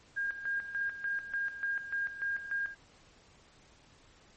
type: tone with tremolo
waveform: sine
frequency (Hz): 1615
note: G#6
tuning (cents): -49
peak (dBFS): -30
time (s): 0.16-2.75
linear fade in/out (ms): 20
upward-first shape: square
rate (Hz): 3.4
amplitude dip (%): 70
effects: pink hiss -61 dBFS RMS until 4.36 s + MP3 32 kbps